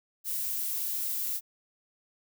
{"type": "noise", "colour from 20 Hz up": "violet", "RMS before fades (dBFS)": -32, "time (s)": [0.24, 1.41], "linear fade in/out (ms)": 50, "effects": []}